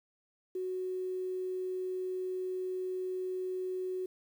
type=tone; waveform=sine; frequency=370 Hz; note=F#4; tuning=in tune; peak=-33 dBFS; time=0.55-4.06 s; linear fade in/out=5 ms; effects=10-bit